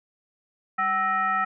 sine tone with frequency modulation, 1314 Hz, E6, 6 cents flat, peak -21 dBFS, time 0.78-1.45 s, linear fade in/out 10 ms, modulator 557 Hz, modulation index 0.96, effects none

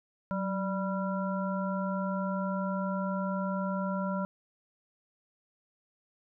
harmonic tone with a mistuned harmonic, 196 Hz, G3, in tune, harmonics 1 / 3 / 5 / 7, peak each -31 / -36 / -38 / -39 dBFS, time 0.31-4.25 s, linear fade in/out 0 ms, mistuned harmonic 1, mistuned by -73 cents, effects none

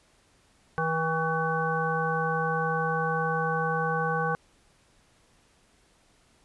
harmonic tone with a mistuned harmonic, 161.1 Hz, E3, 39 cents flat, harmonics 1 / 3 / 5 / 7 / 9, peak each -31 / -31 / -31 / -31 / -31 dBFS, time 0.78-4.35 s, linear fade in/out 0 ms, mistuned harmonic 9, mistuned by +66 cents, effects pink hiss -63 dBFS RMS until 6.44 s + resampled to 24000 Hz

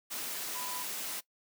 sine tone in noise, 995 Hz, B5, 13 cents sharp, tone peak -42 dBFS, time 0.54-0.84 s, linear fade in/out 20 ms, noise white, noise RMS -38 dBFS, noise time 0.1-1.21 s, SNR -7 dB, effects noise-tail reverb RT60 0.1 s tail -20 dB re dry + high-pass 200 Hz 12 dB/octave

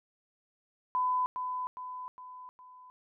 sine tone with echo, 1005 Hz, B5, 30 cents sharp, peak -26 dBFS, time 0.95-1.26 s, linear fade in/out 0 ms, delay 410 ms, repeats 4, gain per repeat -6 dB, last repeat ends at 2.9 s, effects none

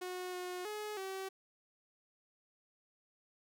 sawtooth tone with pitch steps, 364.3 / 361.5 / 422.5 / 383.1 Hz, F#4 / F#4 / G#4 / G4, -27 / -40 / +30 / -40 cents, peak -36 dBFS, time 0.01-1.29 s, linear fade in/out 10 ms, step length 320 ms, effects none

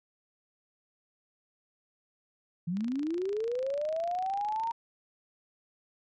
sine linear sweep, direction up, 162 to 932.3 Hz, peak -29 dBFS, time 2.67-4.72 s, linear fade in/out 10 ms
click train, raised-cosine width 0.2 ms, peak -30 dBFS, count 53, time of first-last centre 2.77-4.71 s, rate 26.8 Hz
effects none

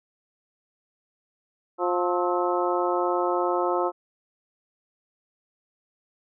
harmonic tone with a mistuned harmonic, 177.1 Hz, F3, 24 cents sharp, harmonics 2 / 3 / 4 / 5 / 6 / 7, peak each -26 / -28 / -29 / -30 / -31 / -31 dBFS, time 1.78-3.92 s, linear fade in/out 50 ms, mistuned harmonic 7, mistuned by +77 cents, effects none

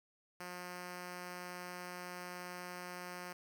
5% pulse tone, 178.9 Hz, F3, 42 cents sharp, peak -33 dBFS, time 0.4-3.33 s, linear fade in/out 5 ms, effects none

